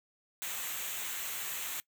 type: noise with comb filter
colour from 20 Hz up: white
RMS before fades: -38 dBFS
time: 0.42-1.8 s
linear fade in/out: 0 ms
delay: 0.2 ms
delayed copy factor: -0.6
effects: noise-tail reverb RT60 0.1 s tail -21 dB re dry